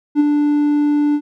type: tone with ADSR envelope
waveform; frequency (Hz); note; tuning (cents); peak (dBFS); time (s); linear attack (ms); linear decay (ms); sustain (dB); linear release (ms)
triangle; 293.9; D4; +1; -5; 0.15-1.21; 49; 19; -5; 64
effects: tanh soft clip ceiling -1 dBFS